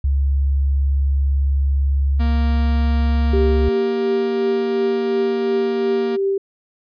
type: tone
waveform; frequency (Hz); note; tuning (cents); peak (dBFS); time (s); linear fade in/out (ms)
sine; 69; C#2; -7; -14; 0.04-3.69; 5
type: tone with pitch glide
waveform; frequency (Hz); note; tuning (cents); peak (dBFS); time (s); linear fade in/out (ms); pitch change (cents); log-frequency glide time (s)
45% pulse; 233.1 to 235; A#3 to A#3; 0 to +14; -23; 2.19-6.17; 20; +14; 3.55-3.88
type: tone with tremolo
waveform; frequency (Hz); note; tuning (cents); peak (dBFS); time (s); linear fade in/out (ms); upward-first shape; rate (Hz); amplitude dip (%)
sine; 392; G4; 0; -15; 3.33-6.38; 5; triangle; 2.8; 40
effects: resampled to 11025 Hz